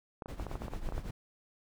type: clicks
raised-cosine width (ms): 1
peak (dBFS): -26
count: 12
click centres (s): 0.222 / 0.259 / 0.398 / 0.467 / 0.514 / 0.555 / 0.62 / 0.682 / 0.736 / 0.889 / 0.923 / 0.98
type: noise with tremolo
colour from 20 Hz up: brown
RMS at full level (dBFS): -36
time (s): 0.28-1.11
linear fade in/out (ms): 5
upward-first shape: triangle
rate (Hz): 9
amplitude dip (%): 75
effects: none